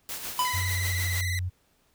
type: noise with tremolo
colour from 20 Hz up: white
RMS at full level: -34 dBFS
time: 0.09-1.21 s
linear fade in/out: 0 ms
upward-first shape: sine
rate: 6.7 Hz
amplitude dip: 50%
type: tone with exponential decay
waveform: square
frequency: 998 Hz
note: B5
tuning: 18 cents sharp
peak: -22 dBFS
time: 0.39-0.9 s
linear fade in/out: 2 ms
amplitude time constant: 110 ms
type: tone with vibrato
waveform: sawtooth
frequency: 2000 Hz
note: B6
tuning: 21 cents sharp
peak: -27 dBFS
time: 0.45-1.39 s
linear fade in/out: 0 ms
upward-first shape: square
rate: 20 Hz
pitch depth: 46 cents each way
type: tone with pitch glide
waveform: sine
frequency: 92.5 to 90.6 Hz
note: F#2 to F#2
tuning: 0 to -36 cents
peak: -27 dBFS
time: 0.53-1.5 s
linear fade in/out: 20 ms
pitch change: -36 cents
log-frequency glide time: 0.67-0.96 s
effects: pink hiss -67 dBFS RMS until 1.94 s